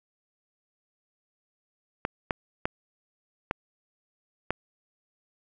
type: clicks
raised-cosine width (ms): 0.5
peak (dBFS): -11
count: 5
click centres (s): 2.051 / 2.308 / 2.655 / 3.511 / 4.506
effects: none